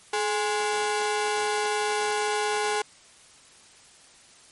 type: ring-modulated tone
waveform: sawtooth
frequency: 625 Hz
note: D#5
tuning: 8 cents sharp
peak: -17 dBFS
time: 0.13-2.82 s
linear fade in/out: 5 ms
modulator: 200 Hz
effects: white hiss -53 dBFS RMS until 4.51 s + MP3 48 kbps